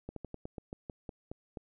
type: slowing click train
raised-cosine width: 2 ms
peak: -27 dBFS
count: 11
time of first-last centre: 0.09-1.572 s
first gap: 73 ms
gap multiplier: 1.15
effects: none